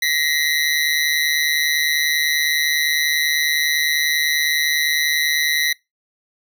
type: ring-modulated tone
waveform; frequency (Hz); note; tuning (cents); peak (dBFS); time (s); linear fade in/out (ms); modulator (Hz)
25% pulse; 1975.5; B6; 0; -10; 0.02-5.73; 5; 75
effects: noise-tail reverb RT60 0.2 s tail -24 dB re dry